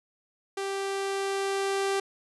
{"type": "tone with level ramp", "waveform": "sawtooth", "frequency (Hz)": 392, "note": "G4", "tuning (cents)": 0, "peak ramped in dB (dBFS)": [-26, -21], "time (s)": [0.57, 2], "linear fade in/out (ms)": 5, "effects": ["resampled to 24000 Hz"]}